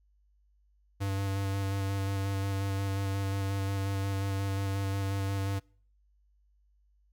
square tone with vibrato, 98 Hz, G2, in tune, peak -30 dBFS, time 1-5.6 s, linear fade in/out 20 ms, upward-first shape square, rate 5.6 Hz, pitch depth 13 cents each way, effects noise-tail reverb RT60 0.5 s tail -26 dB re dry + added 50 Hz sine -64 dBFS peak until 7.12 s

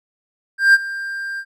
triangle tone with ADSR envelope, 1590 Hz, G6, 24 cents sharp, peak -4 dBFS, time 0.58-1.45 s, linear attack 160 ms, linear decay 33 ms, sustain -18 dB, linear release 62 ms, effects none

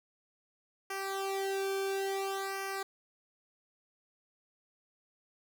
sawtooth tone with flanger, 389.6 Hz, G4, 11 cents flat, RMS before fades -35 dBFS, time 0.9-2.83 s, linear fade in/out 5 ms, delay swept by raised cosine 0.26 to 1.04 ms, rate 0.58 Hz, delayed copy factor -0.9, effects none

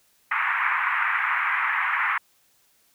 white band-pass noise, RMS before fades -24 dBFS, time 0.31-2.18 s, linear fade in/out 5 ms, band 940 to 2200 Hz, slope 48 dB/octave, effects white hiss -63 dBFS RMS until 2.94 s

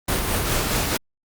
pink noise with tremolo, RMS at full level -21 dBFS, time 0.08-0.97 s, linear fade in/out 5 ms, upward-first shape sine, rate 4.8 Hz, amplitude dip 35%, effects Opus 32 kbps

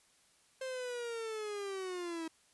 45% pulse linear sweep, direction down, 528 to 320 Hz, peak -38 dBFS, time 0.61-2.28 s, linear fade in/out 5 ms, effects white hiss -68 dBFS RMS until 2.53 s + resampled to 24000 Hz

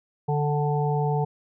harmonic tone with a mistuned harmonic, 146.83 Hz, D3, in tune, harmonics 1 / 3 / 5 / 6, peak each -23 / -28 / -30 / -31 dBFS, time 0.28-1.25 s, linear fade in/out 10 ms, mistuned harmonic 5, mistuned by +19 cents, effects none

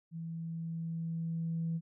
sine tone with level ramp, 164.81 Hz, E3, in tune, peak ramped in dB -38 to -30 dBFS, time 0.11-1.81 s, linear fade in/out 50 ms, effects tanh soft clip ceiling -27 dBFS

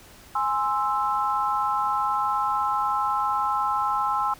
sine chord, Ab augmented, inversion none, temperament equal, 830.6 / 1046.5 / 1318.5 Hz, Ab5 / C6 / E6, 0 / 0 / 0 cents, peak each -26 dBFS, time 0.35-4.34 s, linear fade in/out 5 ms, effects pink hiss -49 dBFS RMS until 4.39 s

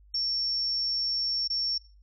sine tone with dropouts, 5460 Hz, F8, 40 cents flat, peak -26 dBFS, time 0.14-1.78 s, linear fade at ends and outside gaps 5 ms, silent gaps 1.477-1.5 s, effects noise-tail reverb RT60 0.4 s tail -20 dB re dry + added 50 Hz sine -53 dBFS peak until 2.02 s

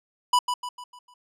square tone with echo, 987.8 Hz, B5, in tune, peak -17 dBFS, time 0.33-0.39 s, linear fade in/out 5 ms, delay 150 ms, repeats 5, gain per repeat -7 dB, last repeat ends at 1.14 s, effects low-pass 10000 Hz 12 dB/octave

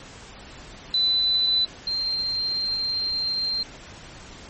sine tone pair in turn, 4000 / 4169 Hz, B7 / C8, +21 / -7 cents, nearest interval minor second, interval 72 cents, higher second, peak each -18 / -23 dBFS, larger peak first, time 0.94-1.65 / 1.87-3.63 s, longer second, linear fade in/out 2 ms, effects pink hiss -43 dBFS RMS until 4.49 s + MP3 32 kbps

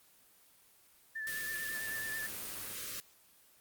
sine tone with vibrato, 1760 Hz, A6, in tune, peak -37 dBFS, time 1.15-2.27 s, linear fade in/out 10 ms, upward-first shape sine, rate 9.1 Hz, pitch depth 32 cents each way
white band-stop noise, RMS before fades -42 dBFS, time 1.27-3 s, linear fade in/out 0 ms, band 600 to 1100 Hz, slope 96 dB/octave
click train, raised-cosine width 0.5 ms, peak -39 dBFS, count 103, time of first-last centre 1.75-2.731 s, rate 104 Hz
effects white hiss -64 dBFS RMS until 3.6 s + Opus 24 kbps

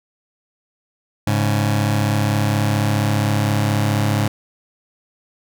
sawtooth tone pair together, 104.32 / 139.1 Hz, G#2 / C#3, +8 / +6 cents, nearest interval perfect fourth, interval 498 cents, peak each -13 / -17 dBFS, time 1.27-4.28 s, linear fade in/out 5 ms, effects none

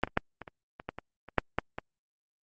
clicks, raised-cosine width 0.5 ms, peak -8 / -26 / -8 / -25 / -28 / -26 / -18 / -23 / -30 / -6 / -10 / -19 dBFS, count 12, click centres 0.036 / 0.075 / 0.174 / 0.417 / 0.478 / 0.799 / 0.89 / 0.986 / 1.287 / 1.383 / 1.586 / 1.785 s, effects Opus 32 kbps

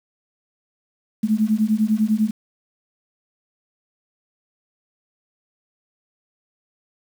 sine beating tone pair, 211 / 221 Hz, G#3 / A3, +28 / +8 cents, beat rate 10 Hz, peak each -19 dBFS, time 1.23-2.31 s, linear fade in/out 10 ms, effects 7-bit

